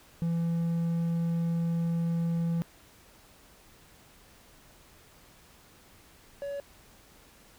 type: tone pair in turn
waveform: triangle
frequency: 167.8 / 564.4 Hz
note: E3 / C#5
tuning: +31 / +31 cents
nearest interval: octave + major sixth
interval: 2100 cents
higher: second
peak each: -24 / -31 dBFS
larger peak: first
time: 0.22-2.62 / 6.42-6.6 s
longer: first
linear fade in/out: 0 ms
effects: pink hiss -57 dBFS RMS until 7.58 s